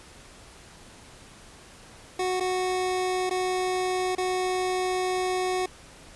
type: tone with dropouts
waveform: 25% pulse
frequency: 368.6 Hz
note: F#4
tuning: 7 cents flat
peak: -21 dBFS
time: 2.19-5.66 s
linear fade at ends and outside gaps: 5 ms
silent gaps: 2.4-2.406 / 3.296-3.308 / 4.152-4.18 s
effects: pink hiss -49 dBFS RMS until 6.15 s + resampled to 24000 Hz